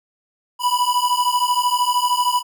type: beating tone pair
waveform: square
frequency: 979 / 992 Hz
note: B5 / B5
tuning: -15 / +7 cents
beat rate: 13 Hz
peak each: -20 dBFS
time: 0.59-2.43 s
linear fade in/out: 50 ms
effects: none

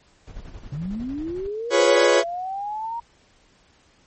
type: noise with tremolo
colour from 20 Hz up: brown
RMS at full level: -37 dBFS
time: 0.27-1.47 s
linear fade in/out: 5 ms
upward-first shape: square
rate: 11 Hz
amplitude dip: 50%
type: linear sweep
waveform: sine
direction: up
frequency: 132.6 to 943 Hz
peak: -26 dBFS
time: 0.72-3 s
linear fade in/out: 5 ms
type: chord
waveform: 40% pulse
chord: C# dominant seventh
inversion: first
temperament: equal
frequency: 349.2 / 415.3 / 493.9 / 554.4 Hz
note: E#4 / G#4 / B4 / C#5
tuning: 0 / 0 / 0 / 0 cents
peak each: -22 / -21 / -18 / -18 dBFS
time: 1.7-2.24 s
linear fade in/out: 50 ms
effects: pink hiss -58 dBFS RMS until 4.06 s + MP3 32 kbps

